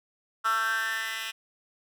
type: tone with high-pass filter sweep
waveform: 10% pulse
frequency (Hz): 223.2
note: A3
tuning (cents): +25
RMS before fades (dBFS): -29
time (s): 0.44-1.32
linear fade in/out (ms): 20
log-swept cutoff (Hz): 1300 to 2300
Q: 7.3
effects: none